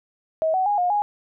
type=tone with pitch steps; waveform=sine; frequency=638 / 751 / 823 / 715 / 827 Hz; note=D#5 / F#5 / G#5 / F5 / G#5; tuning=+43 / +26 / -16 / +41 / -8 cents; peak=-18 dBFS; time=0.42-1.02 s; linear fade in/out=0 ms; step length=120 ms; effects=none